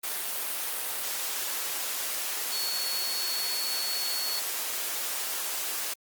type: tone in noise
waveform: sine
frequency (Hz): 4400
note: C#8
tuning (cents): -14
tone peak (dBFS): -31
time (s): 2.52-4.4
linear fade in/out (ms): 10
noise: white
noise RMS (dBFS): -32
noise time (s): 0.03-5.94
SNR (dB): -2
effects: high-pass 400 Hz 12 dB/octave + Opus 32 kbps